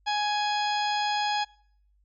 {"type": "harmonic tone", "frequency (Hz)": 834, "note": "G#5", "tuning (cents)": 7, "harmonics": [1, 2, 3, 4, 5, 6, 8], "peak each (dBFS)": [-26, -34, -37, -34, -39, -36, -47], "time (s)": [0.06, 1.45], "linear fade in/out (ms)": 20, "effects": ["noise-tail reverb RT60 0.6 s tail -24 dB re dry", "added 50 Hz sine -62 dBFS peak until 2.04 s"]}